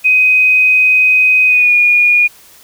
sine tone with pitch glide, 2511 to 2440 Hz, D#7 to D#7, +15 to -34 cents, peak -6 dBFS, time 0.04-2.28 s, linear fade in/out 20 ms, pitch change -49 cents, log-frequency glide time 1.46-1.74 s, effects white hiss -42 dBFS RMS until 2.63 s

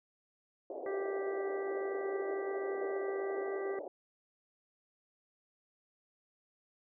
white band-pass noise, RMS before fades -43 dBFS, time 0.7-3.88 s, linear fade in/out 2 ms, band 320 to 690 Hz, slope 48 dB/octave
harmonic tone, 392 Hz, G4, in tune, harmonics 1 / 2 / 3 / 4 / 5, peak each -35 / -48 / -49 / -53 / -49 dBFS, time 0.86-3.79 s, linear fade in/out 2 ms
effects none

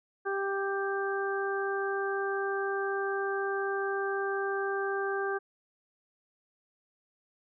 harmonic tone, 393.5 Hz, G4, 7 cents sharp, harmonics 1 / 2 / 3 / 4, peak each -31 / -37 / -38 / -35 dBFS, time 0.25-5.39 s, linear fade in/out 20 ms, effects none

